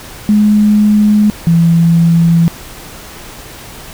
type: tone pair in turn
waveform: sine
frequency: 210 / 167.45 Hz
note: G#3 / E3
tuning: +19 / +27 cents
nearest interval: major third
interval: 392 cents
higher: first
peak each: -5 dBFS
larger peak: neither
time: 0.29-1.3 / 1.47-2.48 s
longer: neither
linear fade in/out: 0 ms
effects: pink hiss -31 dBFS RMS until 3.93 s